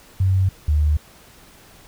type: tone pair in turn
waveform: sine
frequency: 94.7 / 75.16 Hz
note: F#2 / D2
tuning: +41 / +41 cents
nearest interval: major third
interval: 400 cents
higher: first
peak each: -14 dBFS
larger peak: neither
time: 0.2-0.49 / 0.68-0.97 s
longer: neither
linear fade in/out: 5 ms
effects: pink hiss -48 dBFS RMS until 1.87 s

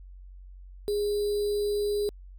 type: tone with sample-and-hold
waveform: sine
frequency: 412.4 Hz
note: G#4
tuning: 12 cents flat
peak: -24 dBFS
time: 0.88-2.09 s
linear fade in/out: 0 ms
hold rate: 4410 Hz
effects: added 46 Hz sine -43 dBFS peak until 2.38 s + MP3 96 kbps

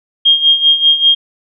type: tone with tremolo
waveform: sine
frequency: 3229 Hz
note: G#7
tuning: 49 cents flat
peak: -4 dBFS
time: 0.25-1.15 s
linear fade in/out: 10 ms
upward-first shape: sine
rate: 5.1 Hz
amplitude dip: 75%
effects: none

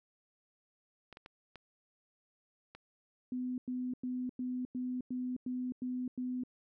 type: clicks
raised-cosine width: 0.3 ms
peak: -33 dBFS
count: 5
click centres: 1.127 / 1.171 / 1.261 / 1.557 / 2.75 s
type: tone bursts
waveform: sine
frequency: 251.5 Hz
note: B3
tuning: 32 cents sharp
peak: -34 dBFS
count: 9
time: 3.32-6.436 s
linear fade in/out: 2 ms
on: 260 ms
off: 97 ms
effects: none

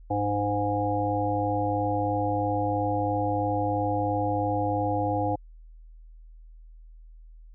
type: harmonic tone with a mistuned harmonic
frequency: 103 Hz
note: G#2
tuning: 14 cents flat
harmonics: 1 / 3 / 5 / 7 / 8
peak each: -30 / -30 / -30 / -30 / -30 dBFS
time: 0.1-5.36 s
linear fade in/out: 10 ms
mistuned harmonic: 3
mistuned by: -21 cents
effects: added 40 Hz sine -45 dBFS peak until 7.54 s

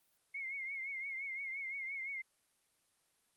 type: tone with vibrato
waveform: sine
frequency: 2158 Hz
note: C#7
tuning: 47 cents flat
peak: -39 dBFS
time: 0.34-2.22 s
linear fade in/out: 10 ms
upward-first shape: triangle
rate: 5.8 Hz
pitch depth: 79 cents each way
effects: white hiss -75 dBFS RMS until 3.36 s + Opus 32 kbps

